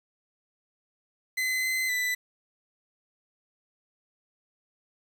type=tone with pitch steps; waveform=40% pulse; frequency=2036 / 2047 / 1992 Hz; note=C7 / C7 / B6; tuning=-48 / -38 / +14 cents; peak=-25 dBFS; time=1.37-2.15 s; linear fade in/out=10 ms; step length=260 ms; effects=9-bit